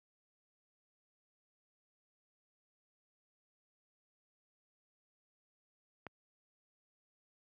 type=click; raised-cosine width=0.5 ms; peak=-29 dBFS; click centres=6.067 s; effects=high-pass 80 Hz 12 dB/octave